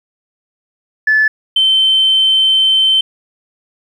sine tone pair in turn, 1735 / 3091 Hz, A6 / G7, -25 / -25 cents, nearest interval minor seventh, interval 1000 cents, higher second, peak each -7 dBFS, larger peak neither, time 1.07-1.28 / 1.56-3.01 s, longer second, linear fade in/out 5 ms, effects tanh soft clip ceiling -3 dBFS + 8-bit

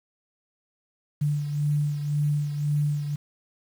sine beating tone pair, 146.83 / 148.73 Hz, D3 / D3, 0 / +22 cents, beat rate 1.9 Hz, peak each -23 / -31 dBFS, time 1.21-3.16 s, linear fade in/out 10 ms, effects 8-bit

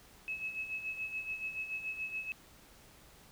sine tone with tremolo, 2583 Hz, E7, 36 cents flat, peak -34 dBFS, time 0.28-2.32 s, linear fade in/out 0 ms, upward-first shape sine, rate 7 Hz, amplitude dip 65%, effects pink hiss -59 dBFS RMS until 3.31 s

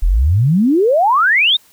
sine exponential sweep, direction up, 36.2 to 3817 Hz, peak -9 dBFS, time 0.02-1.57 s, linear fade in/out 10 ms, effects white hiss -50 dBFS RMS until 1.72 s

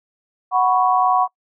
sine chord, F# suspended fourth, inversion none, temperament just, 740 / 986.7 / 1110 Hz, F#5 / B5 / C#6, 0 / -2 / +2 cents, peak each -16 / -20 / -18 dBFS, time 0.51-1.28 s, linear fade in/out 50 ms, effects noise-tail reverb RT60 0.1 s tail -24 dB re dry

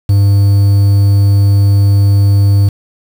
triangle tone with quantisation, 100 Hz, G2, 35 cents sharp, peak -3 dBFS, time 0.09-2.69 s, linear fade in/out 5 ms, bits 5, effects none

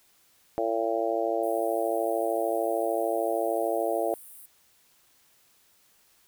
harmonic tone, 113.3 Hz, A#2, 49 cents flat, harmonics 3 / 4 / 5 / 6 / 7, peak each -32 / -31 / -30 / -29 / -35 dBFS, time 0.58-4.14 s, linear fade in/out 0 ms
pink high-pass noise, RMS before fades -48 dBFS, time 1.43-4.46 s, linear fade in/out 5 ms, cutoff 8500 Hz, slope 96 dB/octave
effects white hiss -63 dBFS RMS until 6.27 s

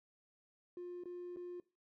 triangle tone with dropouts, 354.3 Hz, F4, 25 cents sharp, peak -40 dBFS, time 0.77-1.6 s, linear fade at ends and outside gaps 2 ms, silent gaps 1.037-1.056 / 1.362-1.369 s, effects noise-tail reverb RT60 0.3 s tail -22 dB re dry + tanh soft clip ceiling -40 dBFS

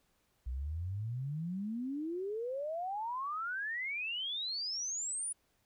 sine exponential sweep, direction up, 59.4 to 9956 Hz, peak -35 dBFS, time 0.46-5.33 s, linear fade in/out 10 ms, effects pink hiss -75 dBFS RMS until 5.65 s

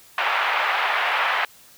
pink band-pass noise, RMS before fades -22 dBFS, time 0.18-1.45 s, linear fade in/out 2 ms, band 760 to 2800 Hz, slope 24 dB/octave, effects white hiss -50 dBFS RMS until 1.77 s

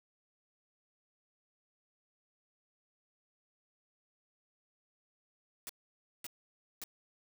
white noise bursts, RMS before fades -43 dBFS, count 3, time 5.67-6.839 s, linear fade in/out 0 ms, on 23 ms, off 550 ms, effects none

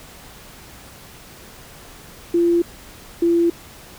sine tone pair in turn, 342.8 / 340 Hz, F4 / F4, -32 / -46 cents, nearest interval unison, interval 14 cents, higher first, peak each -13 dBFS, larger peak neither, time 2.34-2.62 / 3.22-3.5 s, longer neither, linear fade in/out 5 ms, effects pink hiss -42 dBFS RMS until 3.98 s

